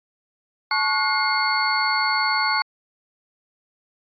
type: tone cluster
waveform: sine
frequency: 866 / 1104 / 1449 / 2130 / 4430 Hz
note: A5 / C#6 / F#6 / C7 / C#8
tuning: -28 / -7 / -37 / +30 / -2 cents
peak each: -25 dBFS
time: 0.71-2.62 s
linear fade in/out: 2 ms
effects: AAC 64 kbps